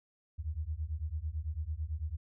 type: beating tone pair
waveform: sine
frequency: 73.42 / 82.42 Hz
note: D2 / E2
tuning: 0 / 0 cents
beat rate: 9 Hz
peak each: -37 / -37 dBFS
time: 0.38-2.17 s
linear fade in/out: 20 ms
effects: none